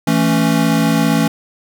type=chord; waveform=square; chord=A major; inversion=second; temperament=equal; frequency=164.81 / 220 / 277.2 Hz; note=E3 / A3 / C#4; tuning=0 / 0 / 0 cents; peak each=-17 dBFS; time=0.07-1.28 s; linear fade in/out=5 ms; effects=none